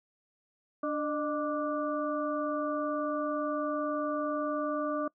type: harmonic tone with a mistuned harmonic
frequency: 293.7 Hz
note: D4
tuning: in tune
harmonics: 1 / 2 / 4 / 5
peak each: -33 / -33 / -35 / -45 dBFS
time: 0.83-5.08 s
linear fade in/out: 5 ms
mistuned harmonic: 2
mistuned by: +57 cents
effects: noise-tail reverb RT60 0.1 s tail -23 dB re dry